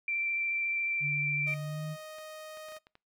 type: tone with vibrato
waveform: sine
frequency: 2349 Hz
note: D7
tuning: in tune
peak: -29 dBFS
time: 0.08-1.54 s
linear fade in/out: 2 ms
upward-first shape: sine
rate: 14 Hz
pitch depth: 10 cents each way
type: tone with pitch glide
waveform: sine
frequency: 146.83 to 153.95 Hz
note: D3 to D#3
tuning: 0 to -18 cents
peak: -34 dBFS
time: 1-1.97 s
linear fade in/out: 50 ms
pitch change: +82 cents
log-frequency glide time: 1.59-1.84 s
type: tone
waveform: sawtooth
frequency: 622.3 Hz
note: D#5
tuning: in tune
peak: -39 dBFS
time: 1.46-2.79 s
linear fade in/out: 20 ms
type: clicks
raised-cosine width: 0.3 ms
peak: -38 dBFS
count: 7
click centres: 2.185 / 2.572 / 2.686 / 2.721 / 2.766 / 2.869 / 2.954 s
effects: noise-tail reverb RT60 0.3 s tail -25 dB re dry